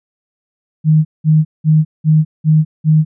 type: tone bursts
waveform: sine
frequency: 155.56 Hz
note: D#3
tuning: in tune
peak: -6 dBFS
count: 6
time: 0.84-3.05 s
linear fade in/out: 50 ms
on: 210 ms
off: 190 ms
effects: none